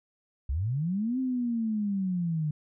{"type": "linear two-way sweep", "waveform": "sine", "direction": "up then down", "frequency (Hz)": [59, 263.1, 148.3], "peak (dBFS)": -26, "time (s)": [0.49, 2.51], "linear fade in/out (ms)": 5, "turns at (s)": 1.19, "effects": []}